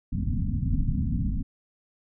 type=low-pass noise; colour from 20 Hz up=pink; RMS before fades=-26 dBFS; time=0.12-1.43 s; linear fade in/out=10 ms; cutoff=270 Hz; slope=96 dB/octave; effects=none